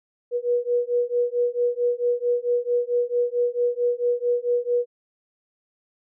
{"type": "beating tone pair", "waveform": "sine", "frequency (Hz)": [482.2, 486.7], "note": ["B4", "B4"], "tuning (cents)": [-41, -25], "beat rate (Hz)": 4.5, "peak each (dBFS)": -23, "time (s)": [0.31, 4.86], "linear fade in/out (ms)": 50, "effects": []}